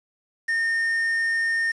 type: tone with quantisation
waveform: triangle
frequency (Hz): 1827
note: A#6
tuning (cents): -35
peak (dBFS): -19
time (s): 0.48-1.72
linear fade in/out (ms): 10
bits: 7
effects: resampled to 24000 Hz